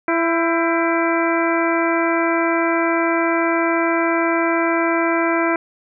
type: harmonic tone with a mistuned harmonic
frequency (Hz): 333.9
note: E4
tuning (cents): +22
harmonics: 1 / 2 / 3 / 4 / 5 / 6 / 7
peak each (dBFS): -19 / -22 / -24 / -25 / -26 / -27 / -27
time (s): 0.08-5.56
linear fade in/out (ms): 2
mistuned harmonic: 5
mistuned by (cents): -79
effects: none